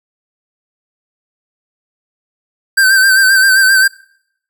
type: tone with vibrato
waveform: square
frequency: 1554 Hz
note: G6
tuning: 16 cents flat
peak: -7 dBFS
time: 2.77-3.88 s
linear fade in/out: 10 ms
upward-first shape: sine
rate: 7.6 Hz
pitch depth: 46 cents each way
effects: noise-tail reverb RT60 0.7 s tail -25 dB re dry